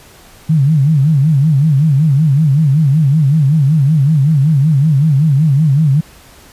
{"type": "tone with vibrato", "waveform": "sine", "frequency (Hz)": 146.83, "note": "D3", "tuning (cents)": 0, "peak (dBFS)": -7, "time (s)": [0.49, 6.01], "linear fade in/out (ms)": 10, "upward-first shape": "sine", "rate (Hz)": 5.3, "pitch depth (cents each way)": 170, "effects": ["pink hiss -41 dBFS RMS until 6.52 s", "resampled to 32000 Hz"]}